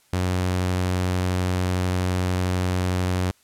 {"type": "tone", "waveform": "sawtooth", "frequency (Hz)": 91.3, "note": "F#2", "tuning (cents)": -23, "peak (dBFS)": -17, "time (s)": [0.13, 3.31], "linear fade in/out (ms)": 0, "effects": ["white hiss -60 dBFS RMS until 3.43 s", "low-pass 12000 Hz 12 dB/octave"]}